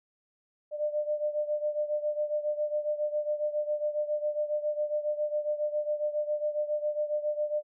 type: beating tone pair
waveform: sine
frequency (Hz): 597 / 604.3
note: D5 / D5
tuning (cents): +28 / +49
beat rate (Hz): 7.3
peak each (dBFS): -29 / -33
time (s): 0.71-7.63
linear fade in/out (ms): 50
effects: none